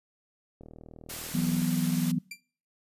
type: click train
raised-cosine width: 2 ms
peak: -33 dBFS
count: 41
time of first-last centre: 0.61-1.618 s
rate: 39.7 Hz
type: noise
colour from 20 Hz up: white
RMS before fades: -38 dBFS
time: 1.09-2.12 s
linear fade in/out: 10 ms
type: chord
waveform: sine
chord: E suspended second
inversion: none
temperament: equal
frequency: 164.81 / 185 / 246.9 Hz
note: E3 / F#3 / B3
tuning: 0 / 0 / 0 cents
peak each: -29 dBFS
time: 1.34-2.19 s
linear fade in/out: 10 ms
type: tone with exponential decay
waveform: sawtooth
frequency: 2363 Hz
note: D7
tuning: 10 cents sharp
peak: -31 dBFS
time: 2.31-2.41 s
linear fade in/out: 5 ms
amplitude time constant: 21 ms
effects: noise-tail reverb RT60 0.5 s tail -25 dB re dry + resampled to 32000 Hz